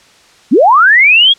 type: linear sweep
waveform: sine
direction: up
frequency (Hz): 185 to 3362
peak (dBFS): -3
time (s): 0.51-1.34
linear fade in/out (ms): 20
effects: white hiss -44 dBFS RMS until 1.38 s + low-pass 6000 Hz 12 dB/octave